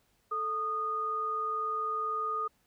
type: tone pair together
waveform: sine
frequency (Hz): 439 / 1232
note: A4 / D#6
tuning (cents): -4 / -17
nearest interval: octave + tritone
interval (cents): 1787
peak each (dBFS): -40 / -30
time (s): 0.31-2.48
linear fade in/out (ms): 10
effects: pink hiss -71 dBFS RMS until 2.66 s